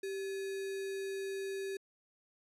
sine tone with sample-and-hold, 389.3 Hz, G4, 12 cents flat, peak -36 dBFS, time 0.03-1.77 s, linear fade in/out 5 ms, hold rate 2100 Hz, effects low-pass 12000 Hz 12 dB/octave

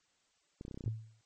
clicks, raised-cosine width 3 ms, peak -31 dBFS, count 9, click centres 0.611 / 0.651 / 0.681 / 0.712 / 0.744 / 0.775 / 0.808 / 0.84 / 0.879 s
sine tone with exponential decay, 110.7 Hz, A2, 11 cents sharp, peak -29 dBFS, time 0.86-1.21 s, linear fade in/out 0 ms, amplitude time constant 75 ms
effects white hiss -74 dBFS RMS until 1.25 s + MP3 32 kbps

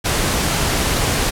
pink noise, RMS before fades -18 dBFS, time 0.04-1.31 s, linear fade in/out 20 ms, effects low-pass 12000 Hz 12 dB/octave

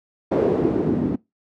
white noise with low-pass filter sweep, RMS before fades -20 dBFS, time 0.31-1.16 s, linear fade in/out 10 ms, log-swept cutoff 460 to 250 Hz, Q 2.6, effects noise-tail reverb RT60 0.2 s tail -23 dB re dry + high-pass 100 Hz 12 dB/octave

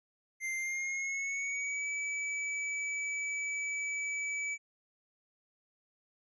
square tone with pitch glide, 2093 to 2296 Hz, C7 to D7, 0 to -40 cents, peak -34 dBFS, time 0.4-4.58 s, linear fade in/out 50 ms, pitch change +160 cents, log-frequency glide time 0.56-1.87 s, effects resampled to 22050 Hz

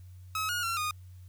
sawtooth tone with pitch steps, 1281 / 1438 / 1362 / 1230 Hz, E6 / F#6 / F6 / D#6, -50 / -50 / -44 / -20 cents, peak -26 dBFS, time 0.35-0.91 s, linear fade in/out 2 ms, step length 140 ms, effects added 91 Hz sine -46 dBFS peak until 1.28 s + white hiss -68 dBFS RMS until 1.28 s

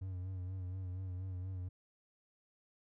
triangle tone with vibrato, 92.5 Hz, F#2, in tune, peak -37 dBFS, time 0.01-1.69 s, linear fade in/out 10 ms, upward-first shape sine, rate 4.2 Hz, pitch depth 49 cents each way, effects none

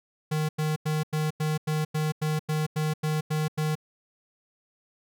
square tone bursts, 154.3 Hz, D#3, 14 cents flat, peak -25 dBFS, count 13, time 0.31-3.754 s, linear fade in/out 10 ms, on 180 ms, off 92 ms, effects none

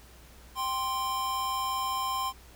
square tone pair together, 784 / 1046.5 Hz, G5 / C6, 0 / 0 cents, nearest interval perfect fourth, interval 500 cents, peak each -37 / -30 dBFS, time 0.55-2.33 s, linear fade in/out 50 ms, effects added 60 Hz sine -52 dBFS peak until 2.55 s + pink hiss -55 dBFS RMS until 2.55 s

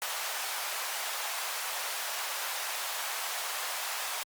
pink high-pass noise, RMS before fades -35 dBFS, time 0.02-4.23 s, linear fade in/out 0 ms, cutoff 700 Hz, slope 24 dB/octave, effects Opus 48 kbps

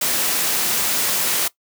white noise, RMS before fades -20 dBFS, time 0.01-1.48 s, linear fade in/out 5 ms, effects noise-tail reverb RT60 0.1 s tail -19 dB re dry + high-pass 150 Hz 12 dB/octave

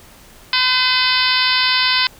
harmonic tone, 509 Hz, C5, 48 cents flat, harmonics 2 / 3 / 4 / 5 / 6 / 7 / 8 / 9 / 10, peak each -22 / -22 / -22 / -22 / -22 / -22 / -22 / -22 / -22 dBFS, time 0.53-2.07 s, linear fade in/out 2 ms, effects pink hiss -44 dBFS RMS until 2.19 s

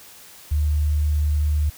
sine tone, 74.8 Hz, D2, 32 cents sharp, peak -17 dBFS, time 0.51-1.7 s, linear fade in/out 10 ms, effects white hiss -45 dBFS RMS until 1.77 s

